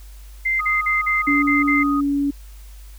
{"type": "tone bursts", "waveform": "sine", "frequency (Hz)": 2084, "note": "C7", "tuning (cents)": -7, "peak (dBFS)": -17, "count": 7, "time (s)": [0.45, 1.834], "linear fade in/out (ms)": 10, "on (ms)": 160, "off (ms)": 44}
{"type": "tone", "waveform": "sine", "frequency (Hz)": 1244.5, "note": "D#6", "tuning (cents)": 0, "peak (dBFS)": -22, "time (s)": [0.59, 2.01], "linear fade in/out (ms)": 10}
{"type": "tone with pitch glide", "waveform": "sine", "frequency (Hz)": [286.6, 283.1], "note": ["D4", "C#4"], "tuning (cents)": [-42, 37], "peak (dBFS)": -17, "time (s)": [1.27, 2.31], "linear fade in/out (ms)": 10, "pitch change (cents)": -21, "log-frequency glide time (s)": [1.67, 2.08]}
{"effects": ["added 50 Hz sine -37 dBFS peak until 2.98 s", "white hiss -51 dBFS RMS until 2.98 s"]}